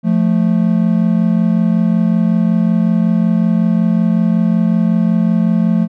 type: tone pair together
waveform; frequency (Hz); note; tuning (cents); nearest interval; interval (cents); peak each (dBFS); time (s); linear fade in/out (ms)
triangle; 174.61 / 220; F3 / A3; 0 / 0; major third; 400; -11; 0.03-5.88; 50
effects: none